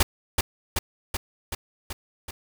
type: noise with echo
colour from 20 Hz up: pink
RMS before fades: -18 dBFS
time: 0-0.03 s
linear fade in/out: 5 ms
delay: 380 ms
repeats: 6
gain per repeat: -3 dB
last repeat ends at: 2.31 s
effects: none